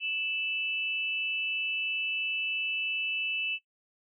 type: tone pair together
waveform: sine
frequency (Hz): 2637 / 2960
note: E7 / F#7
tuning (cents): 0 / 0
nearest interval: major second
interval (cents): 200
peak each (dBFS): -30 / -35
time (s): 0-3.59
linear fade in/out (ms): 50
effects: noise-tail reverb RT60 0.1 s tail -17 dB re dry